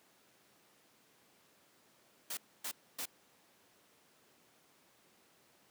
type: noise bursts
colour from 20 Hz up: white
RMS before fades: -40 dBFS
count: 3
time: 2.3-3.056 s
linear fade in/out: 5 ms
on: 72 ms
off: 270 ms
effects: pink hiss -67 dBFS RMS until 5.7 s + high-pass 200 Hz 12 dB/octave